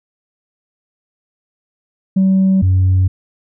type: tone pair in turn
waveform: sine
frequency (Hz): 190.7 / 93.23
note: G3 / F#2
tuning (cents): -47 / +14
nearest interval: octave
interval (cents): 1239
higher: first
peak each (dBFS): -7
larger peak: neither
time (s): 2.16-2.62 / 2.62-3.08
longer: neither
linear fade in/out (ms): 10
effects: tanh soft clip ceiling -7 dBFS